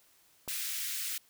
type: click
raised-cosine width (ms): 1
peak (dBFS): -30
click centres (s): 0.478
type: high-pass noise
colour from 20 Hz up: white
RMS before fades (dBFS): -36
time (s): 0.48-1.18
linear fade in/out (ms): 5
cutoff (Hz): 1700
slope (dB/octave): 24
effects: white hiss -65 dBFS RMS until 1.29 s